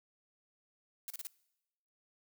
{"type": "noise bursts", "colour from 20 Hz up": "blue", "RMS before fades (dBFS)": -42, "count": 4, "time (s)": [1.08, 1.27], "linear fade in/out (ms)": 0, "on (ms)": 22, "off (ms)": 34, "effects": ["noise-tail reverb RT60 0.9 s tail -22 dB re dry"]}